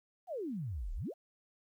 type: exponential two-way sweep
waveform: sine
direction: down then up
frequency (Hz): 784 to 33.29 to 784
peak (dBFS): -36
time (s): 0.27-1.14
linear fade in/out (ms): 50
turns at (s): 0.94
effects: 12-bit